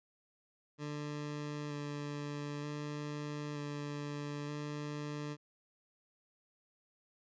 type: tone with vibrato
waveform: 20% pulse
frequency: 146.83 Hz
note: D3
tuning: in tune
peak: -34 dBFS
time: 0.78-5.37 s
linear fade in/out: 50 ms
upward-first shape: square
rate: 0.54 Hz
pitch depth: 12 cents each way
effects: resampled to 16000 Hz